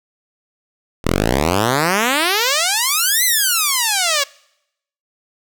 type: exponential two-way sweep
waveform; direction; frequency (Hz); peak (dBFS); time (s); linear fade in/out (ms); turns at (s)
5% pulse; up then down; 37.63 to 2071 to 545; -3; 1.04-4.24; 10; 3.24
effects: noise-tail reverb RT60 0.8 s tail -24 dB re dry